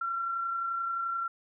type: tone with amplitude modulation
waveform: sine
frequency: 1363 Hz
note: F6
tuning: 43 cents flat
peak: -28 dBFS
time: 0.01-1.28 s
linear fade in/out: 5 ms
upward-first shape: sine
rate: 31.5 Hz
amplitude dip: 30%
effects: none